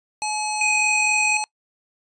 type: harmonic tone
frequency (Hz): 851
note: G#5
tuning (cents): +42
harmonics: 1 / 3 / 5 / 7 / 9 / 10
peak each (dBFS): -25 / -30 / -32 / -33 / -35 / -35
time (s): 0.22-1.44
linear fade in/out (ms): 0
type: tone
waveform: square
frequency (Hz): 2509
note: D#7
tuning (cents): +14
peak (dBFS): -19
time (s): 0.61-1.37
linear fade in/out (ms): 2
effects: noise-tail reverb RT60 0.1 s tail -25 dB re dry + resampled to 22050 Hz